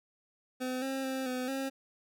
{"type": "tone with pitch steps", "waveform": "25% pulse", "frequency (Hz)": [255.2, 267.5, 263.8, 253.4, 269], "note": ["C4", "C4", "C4", "B3", "C4"], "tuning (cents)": [-43, 38, 14, 45, 48], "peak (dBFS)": -29, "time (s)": [0.6, 1.7], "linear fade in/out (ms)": 20, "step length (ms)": 220, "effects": []}